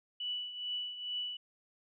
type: tone with tremolo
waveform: sine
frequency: 2960 Hz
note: F#7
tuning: in tune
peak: -33 dBFS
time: 0.2-1.37 s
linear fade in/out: 5 ms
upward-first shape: triangle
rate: 2.3 Hz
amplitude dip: 70%
effects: none